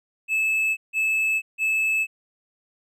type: tone bursts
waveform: triangle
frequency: 2609 Hz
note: E7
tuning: 18 cents flat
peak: -18 dBFS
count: 3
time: 0.28-2.07 s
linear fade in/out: 50 ms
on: 490 ms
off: 160 ms
effects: none